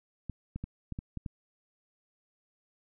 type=clicks; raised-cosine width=5 ms; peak=-24 dBFS; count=7; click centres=0.297 / 0.56 / 0.64 / 0.923 / 0.989 / 1.173 / 1.262 s; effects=none